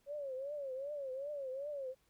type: tone with vibrato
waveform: sine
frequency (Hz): 553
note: C#5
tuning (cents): -4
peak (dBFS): -39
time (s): 0.06-1.95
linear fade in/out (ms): 50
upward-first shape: triangle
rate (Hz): 2.6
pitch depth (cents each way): 150
effects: pink hiss -75 dBFS RMS until 2.09 s